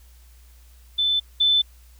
sine tone pair in turn, 3520 / 3520 Hz, A7 / A7, 0 / 0 cents, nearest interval unison, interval 0 cents, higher neither, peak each -18 / -15 dBFS, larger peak second, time 0.98-1.2 / 1.4-1.62 s, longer neither, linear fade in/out 10 ms, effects added 60 Hz sine -47 dBFS peak until 1.99 s + white hiss -58 dBFS RMS until 1.99 s

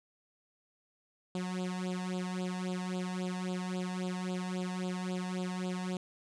sawtooth tone with flanger, 182.9 Hz, F#3, 20 cents flat, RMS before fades -36 dBFS, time 1.35-5.97 s, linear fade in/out 2 ms, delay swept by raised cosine 0.25 to 1.14 ms, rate 3.7 Hz, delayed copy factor +0.9, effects resampled to 22050 Hz

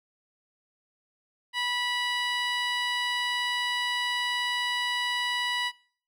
15% pulse tone with band-pass filter, 979 Hz, B5, 15 cents flat, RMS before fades -29 dBFS, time 1.53-5.72 s, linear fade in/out 50 ms, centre 2500 Hz, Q 0.68, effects noise-tail reverb RT60 0.5 s tail -21 dB re dry

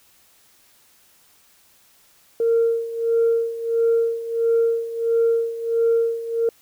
sine tone with tremolo, 460.6 Hz, A#4, 21 cents flat, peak -13 dBFS, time 2.4-6.49 s, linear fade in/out 2 ms, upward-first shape sine, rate 1.5 Hz, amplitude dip 80%, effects tanh soft clip ceiling -11 dBFS + white hiss -56 dBFS RMS until 6.61 s

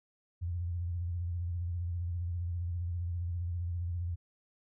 sine tone with vibrato, 86.8 Hz, F2, 10 cents flat, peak -32 dBFS, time 0.41-4.16 s, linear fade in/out 20 ms, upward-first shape sine, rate 15 Hz, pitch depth 63 cents each way, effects none

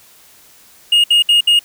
triangle tone bursts, 2856 Hz, F7, 38 cents sharp, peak -6 dBFS, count 4, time 0.92-1.592 s, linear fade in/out 5 ms, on 120 ms, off 64 ms, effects white hiss -46 dBFS RMS until 1.64 s

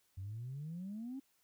sine exponential sweep, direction up, 91.2 to 277.2 Hz, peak -40 dBFS, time 0.17-1.2 s, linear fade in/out 10 ms, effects tanh soft clip ceiling -37 dBFS + white hiss -75 dBFS RMS until 1.43 s

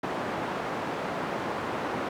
white band-pass noise, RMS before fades -32 dBFS, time 0.03-2.09 s, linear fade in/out 5 ms, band 140 to 1000 Hz, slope 12 dB/octave, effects none

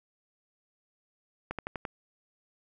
slowing click train, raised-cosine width 0.5 ms, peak -19 dBFS, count 5, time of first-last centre 1.51-1.852 s, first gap 77 ms, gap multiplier 1.07, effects none

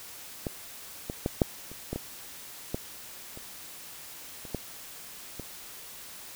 clicks, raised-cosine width 2 ms, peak -17 / -19 / -13 / -7 / -30 / -18 / -19 / -16 / -30 / -30 / -17 / -24 dBFS, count 12, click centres 0.468 / 1.099 / 1.261 / 1.418 / 1.716 / 1.93 / 1.96 / 2.745 / 3.374 / 4.452 / 4.547 / 5.397 s, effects white hiss -45 dBFS RMS until 6.35 s

